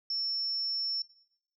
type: tone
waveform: sine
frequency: 5400 Hz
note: E8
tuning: 41 cents sharp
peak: -30 dBFS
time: 0.1-1.02 s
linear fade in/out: 2 ms
effects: noise-tail reverb RT60 0.8 s tail -21 dB re dry